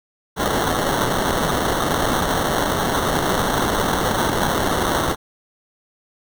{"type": "noise with sample-and-hold", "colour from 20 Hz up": "white", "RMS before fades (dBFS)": -20, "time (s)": [0.36, 5.16], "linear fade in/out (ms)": 50, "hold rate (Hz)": 2450, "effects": []}